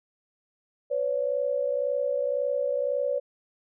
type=tone pair together; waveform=sine; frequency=505.1 / 567 Hz; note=B4 / C#5; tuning=+39 / +39 cents; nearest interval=major second; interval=200 cents; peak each=-28 / -26 dBFS; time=0.9-3.2 s; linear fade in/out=20 ms; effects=none